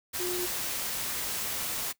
sine tone in noise, 358.2 Hz, F4, 44 cents sharp, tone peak -31 dBFS, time 0.19-0.47 s, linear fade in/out 20 ms, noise white, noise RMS -33 dBFS, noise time 0.13-1.93 s, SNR -1 dB, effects noise-tail reverb RT60 0.1 s tail -19 dB re dry

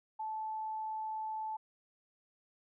sine tone, 872 Hz, A5, 16 cents flat, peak -36 dBFS, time 0.19-1.57 s, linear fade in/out 10 ms, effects none

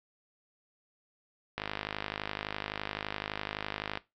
click train, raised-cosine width 0.3 ms, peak -17 dBFS, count 125, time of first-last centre 1.58-3.974 s, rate 51.8 Hz, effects noise-tail reverb RT60 0.2 s tail -17 dB re dry + low-pass 5000 Hz 12 dB/octave

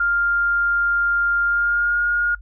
sine tone with pitch glide, 1400 to 1426.9 Hz, F6 to F6, +4 to +37 cents, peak -16 dBFS, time 0-2.35 s, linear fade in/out 5 ms, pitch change +33 cents, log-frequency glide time 1.45-2.01 s, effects noise-tail reverb RT60 0.1 s tail -26 dB re dry + added 50 Hz sine -37 dBFS peak until 2.41 s

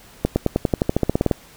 accelerating click train, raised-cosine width 2 ms, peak -3 dBFS, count 15, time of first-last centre 0.25-1.312 s, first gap 110 ms, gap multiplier 0.94, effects pink hiss -47 dBFS RMS until 1.56 s

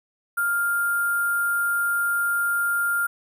sine tone with sample-and-hold, 1400 Hz, F6, 4 cents sharp, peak -20 dBFS, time 0.37-3.07 s, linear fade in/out 10 ms, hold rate 11025 Hz, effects none

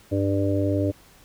harmonic tone, 98.7 Hz, G2, 12 cents sharp, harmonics 1 / 3 / 4 / 5 / 6, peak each -24 / -24 / -31 / -31 / -28 dBFS, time 0.11-0.92 s, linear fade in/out 20 ms, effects pink hiss -53 dBFS RMS until 1.24 s

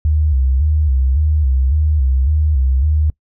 sine tone with vibrato, 70.8 Hz, C#2, 37 cents sharp, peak -11 dBFS, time 0.05-3.1 s, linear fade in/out 0 ms, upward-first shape square, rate 1.8 Hz, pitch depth 130 cents each way, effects noise-tail reverb RT60 0.1 s tail -23 dB re dry

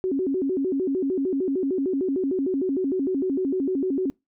sine tone with vibrato, 320 Hz, D#4, 49 cents sharp, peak -21 dBFS, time 0.04-4.1 s, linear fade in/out 0 ms, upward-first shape square, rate 6.6 Hz, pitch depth 270 cents each way, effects noise-tail reverb RT60 0.2 s tail -24 dB re dry

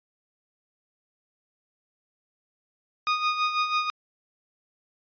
sawtooth tone with tremolo, 1237 Hz, D#6, 10 cents flat, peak -17 dBFS, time 3.07-3.9 s, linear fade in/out 0 ms, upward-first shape sine, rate 6.1 Hz, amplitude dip 60%, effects resampled to 11025 Hz

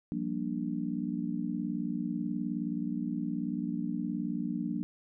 sine chord, G minor seventh, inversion third, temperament just, 176.4 / 196 / 235.2 / 294 Hz, F3 / G3 / Bb3 / D4, +18 / 0 / +16 / +2 cents, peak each -37 / -38 / -35 / -36 dBFS, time 0.12-4.83 s, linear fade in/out 0 ms, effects none

